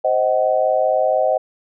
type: chord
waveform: sine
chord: C diminished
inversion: none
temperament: just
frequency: 523.3 / 627.9 / 753.5 Hz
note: C5 / Eb5 / Gb5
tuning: 0 / +16 / +31 cents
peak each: -19 / -17 / -20 dBFS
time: 0.04-1.38 s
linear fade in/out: 10 ms
effects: none